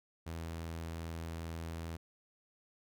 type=tone; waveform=sawtooth; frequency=82.41 Hz; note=E2; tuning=in tune; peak=-36 dBFS; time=0.26-1.97 s; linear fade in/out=10 ms; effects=none